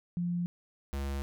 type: tone pair in turn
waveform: sine / square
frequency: 174.61 / 69.29 Hz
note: F3 / C#2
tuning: 0 / 0 cents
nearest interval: octave + major third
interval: 1600 cents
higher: first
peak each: -29 / -33 dBFS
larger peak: first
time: 0.17-0.46 / 0.93-1.22 s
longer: neither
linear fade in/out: 0 ms
effects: none